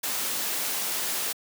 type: noise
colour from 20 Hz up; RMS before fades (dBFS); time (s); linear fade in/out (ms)
white; -29; 0.03-1.33; 10
effects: high-pass 200 Hz 12 dB/octave